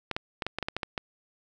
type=clicks; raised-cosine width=0.3 ms; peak=-14 dBFS; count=10; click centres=0.113 / 0.165 / 0.422 / 0.466 / 0.586 / 0.627 / 0.685 / 0.766 / 0.832 / 0.978 s; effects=none